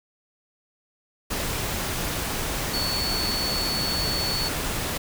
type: tone in noise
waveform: sine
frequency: 4435 Hz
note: C#8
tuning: in tune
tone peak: -26 dBFS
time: 2.73-4.49 s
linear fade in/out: 10 ms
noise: pink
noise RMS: -28 dBFS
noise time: 1.3-4.98 s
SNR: -1 dB
effects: none